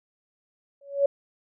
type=tone with exponential growth; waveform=sine; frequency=561 Hz; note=C#5; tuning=21 cents sharp; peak=-14 dBFS; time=0.81-1.06 s; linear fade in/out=5 ms; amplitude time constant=54 ms; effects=none